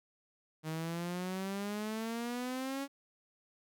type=exponential sweep; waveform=sawtooth; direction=up; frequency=155.6 to 280 Hz; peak=-32 dBFS; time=0.63-2.88 s; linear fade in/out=50 ms; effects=none